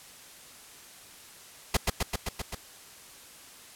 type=noise with echo; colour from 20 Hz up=pink; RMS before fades=-23 dBFS; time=1.74-1.77 s; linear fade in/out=5 ms; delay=130 ms; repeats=6; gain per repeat=-2 dB; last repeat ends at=2.55 s; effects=white hiss -50 dBFS RMS until 3.75 s + low-pass 12000 Hz 12 dB/octave